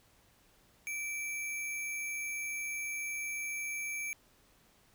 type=tone with sample-and-hold; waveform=sine; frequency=2326 Hz; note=D7; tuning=17 cents flat; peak=-35 dBFS; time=0.87-4.13 s; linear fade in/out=0 ms; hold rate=8820 Hz; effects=pink hiss -66 dBFS RMS until 4.94 s